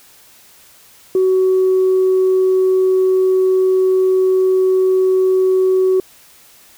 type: tone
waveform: sine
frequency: 374.8 Hz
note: F#4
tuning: 22 cents sharp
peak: -9 dBFS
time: 1.15-6 s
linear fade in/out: 2 ms
effects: tanh soft clip ceiling -7 dBFS + white hiss -46 dBFS RMS until 6.77 s